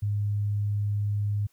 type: tone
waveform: sine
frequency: 103 Hz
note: G#2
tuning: 14 cents flat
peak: -24 dBFS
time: 0.02-1.47 s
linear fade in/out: 10 ms
effects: white hiss -68 dBFS RMS until 1.52 s